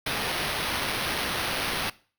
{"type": "noise with sample-and-hold", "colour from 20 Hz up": "white", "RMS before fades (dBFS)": -29, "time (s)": [0.06, 1.9], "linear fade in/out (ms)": 5, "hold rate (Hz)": 7350, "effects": ["noise-tail reverb RT60 0.4 s tail -20 dB re dry"]}